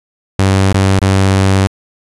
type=tone with dropouts; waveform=sawtooth; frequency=96.4 Hz; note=G2; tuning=28 cents flat; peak=-4 dBFS; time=0.39-1.67 s; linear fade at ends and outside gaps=0 ms; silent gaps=0.726-0.745 / 0.991-1.018 s; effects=resampled to 24000 Hz